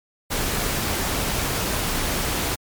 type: noise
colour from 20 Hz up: pink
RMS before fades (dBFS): -24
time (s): 0.3-2.56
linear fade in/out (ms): 20
effects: MP3 96 kbps